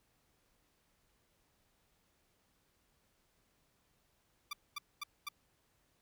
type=tone bursts; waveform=15% pulse; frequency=1174 Hz; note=D6; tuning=1 cent flat; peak=-32 dBFS; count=4; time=4.51-5.288 s; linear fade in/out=5 ms; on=22 ms; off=230 ms; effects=pink hiss -75 dBFS RMS until 6.01 s